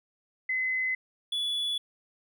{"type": "tone pair in turn", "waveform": ["sine", "triangle"], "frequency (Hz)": [2036, 3424], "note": ["C7", "A7"], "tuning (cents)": [-48, -48], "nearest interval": "major sixth", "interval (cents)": 900, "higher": "second", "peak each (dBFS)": -26, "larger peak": "neither", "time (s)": [[0.49, 0.95], [1.32, 1.78]], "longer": "neither", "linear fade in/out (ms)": 5, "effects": []}